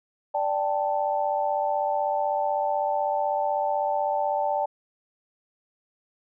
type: chord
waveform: sine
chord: D suspended fourth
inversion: none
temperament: equal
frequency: 587.3 / 784 / 880 Hz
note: D5 / G5 / A5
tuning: 0 / 0 / 0 cents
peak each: -27 dBFS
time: 0.34-4.66 s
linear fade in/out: 10 ms
effects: none